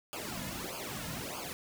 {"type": "noise with flanger", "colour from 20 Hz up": "pink", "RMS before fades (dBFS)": -40, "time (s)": [0.13, 1.53], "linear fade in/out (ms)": 0, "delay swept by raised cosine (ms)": [0.52, 2.62], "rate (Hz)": 1.6, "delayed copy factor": -0.95, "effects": []}